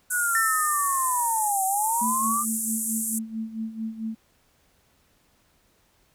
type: band-pass noise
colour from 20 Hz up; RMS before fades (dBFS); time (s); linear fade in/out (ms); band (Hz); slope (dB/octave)
pink; -29; 0.1-3.19; 10; 7600 to 12000; 48
type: linear two-way sweep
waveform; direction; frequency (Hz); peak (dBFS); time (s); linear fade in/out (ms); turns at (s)
sine; down then up; 1486 to 753 to 1207; -23; 0.1-2.45; 50; 1.65
type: tone with exponential decay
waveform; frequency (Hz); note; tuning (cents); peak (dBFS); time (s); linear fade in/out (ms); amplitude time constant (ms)
triangle; 1803; A6; +42; -19; 0.35-1.5; 2; 250
type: tone with tremolo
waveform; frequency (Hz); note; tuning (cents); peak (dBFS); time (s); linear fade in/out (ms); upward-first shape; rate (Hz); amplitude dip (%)
sine; 222.2; A3; +17; -26; 2.01-4.15; 10; sine; 4.5; 75
effects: pink hiss -64 dBFS RMS until 6.14 s